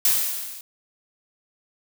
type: noise with level ramp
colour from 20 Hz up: blue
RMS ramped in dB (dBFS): -17 to -40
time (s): 0.05-0.61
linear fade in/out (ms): 2
effects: none